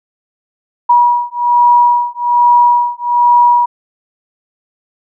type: beating tone pair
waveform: sine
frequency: 963 / 964.2 Hz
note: B5 / B5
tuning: -44 / -42 cents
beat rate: 1.2 Hz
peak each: -10 dBFS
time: 0.89-3.66 s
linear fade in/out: 10 ms
effects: none